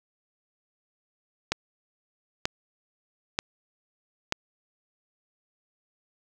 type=click train; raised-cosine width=0.2 ms; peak=-7 dBFS; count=4; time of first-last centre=1.52-4.324 s; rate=1.07 Hz; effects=none